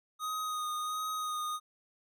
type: tone with vibrato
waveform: square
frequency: 1244.5 Hz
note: D#6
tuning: in tune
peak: -34 dBFS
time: 0.19-1.6 s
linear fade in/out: 50 ms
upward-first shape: sine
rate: 1.4 Hz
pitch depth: 20 cents each way
effects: none